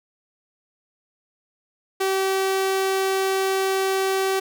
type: tone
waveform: sawtooth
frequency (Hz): 384.2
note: G4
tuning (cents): -35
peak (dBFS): -16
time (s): 2-4.4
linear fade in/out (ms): 10
effects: none